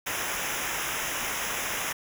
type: noise with comb filter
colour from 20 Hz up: pink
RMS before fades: -31 dBFS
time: 0.06-1.93 s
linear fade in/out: 10 ms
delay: 0.23 ms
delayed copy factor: -0.85
effects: none